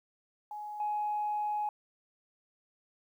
sine tone with level steps, 839 Hz, G#5, 17 cents sharp, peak -38 / -29 dBFS, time 0.51-1.69 s, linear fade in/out 2 ms, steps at 0.8 s, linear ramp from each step 2 ms, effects tanh soft clip ceiling -25 dBFS + 11-bit

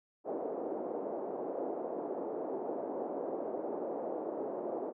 pink band-pass noise, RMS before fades -38 dBFS, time 0.24-4.93 s, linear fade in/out 50 ms, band 320 to 690 Hz, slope 24 dB/octave, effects none

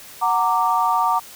sine chord, Gb augmented, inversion none, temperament equal with one note detuned, 740 / 923.2 / 1174.7 Hz, Gb5 / Bb5 / D6, 0 / -17 / 0 cents, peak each -22 / -19 / -20 dBFS, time 0.21-1.2 s, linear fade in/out 20 ms, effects white hiss -41 dBFS RMS until 1.35 s

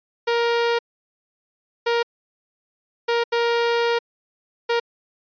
sawtooth tone bursts at uneven times, 469.6 Hz, A#4, 13 cents sharp, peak -14 dBFS, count 5, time 0.27-0.79 / 1.86-2.03 / 3.08-3.24 / 3.32-3.99 / 4.69-4.8 s, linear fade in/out 10 ms, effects resampled to 11025 Hz

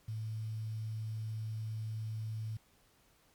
sine tone with quantisation, 110 Hz, A2, in tune, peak -36 dBFS, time 0.08-2.57 s, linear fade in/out 5 ms, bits 10, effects pink hiss -68 dBFS RMS until 3.34 s + MP3 96 kbps

